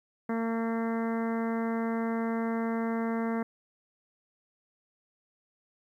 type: harmonic tone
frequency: 227.8 Hz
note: A#3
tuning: 40 cents flat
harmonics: 1 / 2 / 3 / 4 / 5 / 6 / 7 / 8 / 9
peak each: -29 / -35 / -39 / -41 / -43 / -45 / -46 / -47 / -48 dBFS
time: 0.29-3.43 s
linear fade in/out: 5 ms
effects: 11-bit